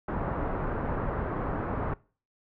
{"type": "low-pass noise", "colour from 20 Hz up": "pink", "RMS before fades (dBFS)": -31, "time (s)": [0.08, 1.94], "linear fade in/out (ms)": 5, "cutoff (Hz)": 1400, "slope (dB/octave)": 24, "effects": ["noise-tail reverb RT60 0.4 s tail -23 dB re dry"]}